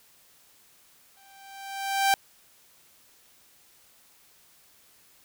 sawtooth tone with exponential growth, 784 Hz, G5, in tune, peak -14 dBFS, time 1.17-2.14 s, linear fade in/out 0 ms, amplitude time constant 210 ms, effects white hiss -59 dBFS RMS until 5.24 s

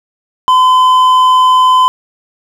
sine tone with hard clipping, 1019 Hz, C6, 46 cents flat, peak -6 dBFS, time 0.48-1.88 s, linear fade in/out 0 ms, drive 5 dB, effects none

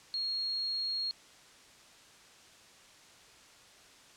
sine tone, 4282 Hz, C8, 39 cents sharp, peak -31 dBFS, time 0.14-1.11 s, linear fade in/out 0 ms, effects white hiss -57 dBFS RMS until 4.16 s + low-pass 7000 Hz 12 dB/octave

